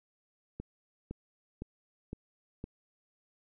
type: click train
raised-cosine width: 3 ms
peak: -26 dBFS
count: 5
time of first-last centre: 0.6-2.641 s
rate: 1.96 Hz
effects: none